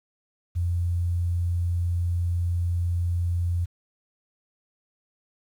sine tone, 87 Hz, F2, 6 cents flat, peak -22 dBFS, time 0.55-3.66 s, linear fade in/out 20 ms, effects 9-bit

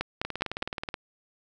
two click trains, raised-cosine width 0.3 ms, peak -12 / -16 dBFS, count 4 / 14, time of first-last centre 0.01-0.626 / 0.25-0.941 s, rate 4.87 / 18.8 Hz, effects none

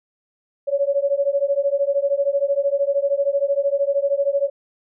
sine beating tone pair, 554.4 / 567.4 Hz, C#5 / C#5, 0 / +40 cents, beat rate 13 Hz, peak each -20 dBFS, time 0.67-4.5 s, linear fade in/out 20 ms, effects none

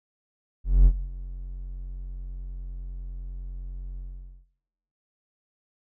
triangle tone with ADSR envelope, 44.89 Hz, F1, 48 cents sharp, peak -8 dBFS, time 0.64-4.46 s, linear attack 220 ms, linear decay 66 ms, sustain -23 dB, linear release 480 ms, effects noise-tail reverb RT60 0.8 s tail -17 dB re dry

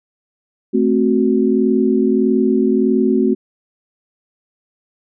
sine chord, F# diminished, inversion first, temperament equal, 220 / 261.6 / 370 Hz, A3 / C4 / F#4, 0 / 0 / 0 cents, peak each -16 dBFS, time 0.73-3.35 s, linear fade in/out 20 ms, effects none

